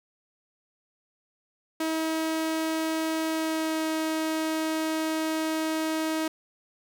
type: tone with pitch glide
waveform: sawtooth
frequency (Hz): 319.8 to 317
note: D#4 to D#4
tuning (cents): +48 to +32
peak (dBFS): -22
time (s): 1.8-6.28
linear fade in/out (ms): 5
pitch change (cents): -16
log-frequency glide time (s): 3.29-3.87
effects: none